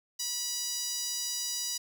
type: tone with high-pass filter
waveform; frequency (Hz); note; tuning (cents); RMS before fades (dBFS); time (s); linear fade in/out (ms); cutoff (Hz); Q
sawtooth; 974; B5; -24; -34; 0.19-1.78; 10; 5200; 2.6
effects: none